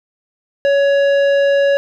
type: tone with tanh clipping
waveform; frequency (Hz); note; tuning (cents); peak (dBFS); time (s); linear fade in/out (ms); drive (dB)
sine; 560; C#5; +18; -12; 0.65-1.77; 0; 12
effects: none